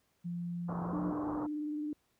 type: tone with pitch glide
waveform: sine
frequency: 173.4 to 178.79 Hz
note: F3 to F3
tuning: -12 to +41 cents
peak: -35 dBFS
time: 0.24-1.12 s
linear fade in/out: 20 ms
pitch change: +53 cents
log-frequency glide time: 0.85-0.94 s
type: low-pass noise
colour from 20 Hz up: white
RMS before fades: -41 dBFS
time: 0.68-1.47 s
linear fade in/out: 10 ms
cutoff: 1200 Hz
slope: 48 dB/octave
type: tone with vibrato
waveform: sine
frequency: 299.7 Hz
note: D4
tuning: 35 cents sharp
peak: -34 dBFS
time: 0.93-1.93 s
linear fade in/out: 2 ms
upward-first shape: triangle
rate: 19 Hz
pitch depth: 30 cents each way
effects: pink hiss -75 dBFS RMS until 2.19 s + high-pass 60 Hz 12 dB/octave